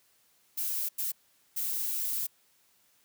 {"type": "noise bursts at uneven times", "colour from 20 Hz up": "violet", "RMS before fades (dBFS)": -32, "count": 3, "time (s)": [[0.57, 0.89], [0.98, 1.12], [1.56, 2.27]], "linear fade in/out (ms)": 10, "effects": ["white hiss -67 dBFS RMS until 3.04 s", "high-pass 60 Hz 12 dB/octave"]}